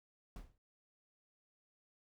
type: noise with exponential decay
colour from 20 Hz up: brown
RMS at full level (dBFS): -42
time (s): 0.36-0.58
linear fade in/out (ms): 1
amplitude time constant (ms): 47
effects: none